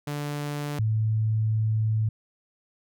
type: tone pair in turn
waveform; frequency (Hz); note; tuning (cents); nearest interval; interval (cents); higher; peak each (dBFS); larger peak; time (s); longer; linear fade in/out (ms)
sawtooth / sine; 146.2 / 109.53; D3 / A2; -7 / -7; perfect fourth; 500; first; -25 / -21; second; 0.07-0.79 / 0.79-2.09; second; 5
effects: none